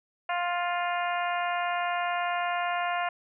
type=harmonic tone; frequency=351 Hz; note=F4; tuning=9 cents sharp; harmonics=2 / 3 / 4 / 5 / 6 / 7 / 8; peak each=-29 / -33 / -35 / -37 / -39 / -40 / -41 dBFS; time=0.29-3.09 s; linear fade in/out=5 ms; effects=none